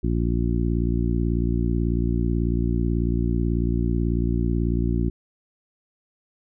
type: harmonic tone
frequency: 58.2 Hz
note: A#1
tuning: 2 cents flat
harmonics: 1 / 2 / 3 / 4 / 5 / 6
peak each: -23 / -26 / -28 / -29 / -30 / -31 dBFS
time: 0.03-5.1 s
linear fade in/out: 10 ms
effects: none